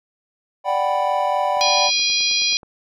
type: chord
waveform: triangle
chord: G major seventh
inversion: second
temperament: equal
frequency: 587.3 / 740 / 784 / 987.8 Hz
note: D5 / F#5 / G5 / B5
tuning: 0 / 0 / 0 / 0 cents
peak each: -21 dBFS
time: 0.64-1.91 s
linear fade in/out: 50 ms
type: click train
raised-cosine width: 1 ms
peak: -28 dBFS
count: 11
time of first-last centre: 1.57-2.632 s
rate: 9.42 Hz
type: harmonic tone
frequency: 817 Hz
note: G#5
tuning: 29 cents flat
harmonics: 3 / 4 / 5 / 6 / 7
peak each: -23 / -24 / -21 / -23 / -25 dBFS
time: 1.61-2.57 s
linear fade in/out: 0 ms
effects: none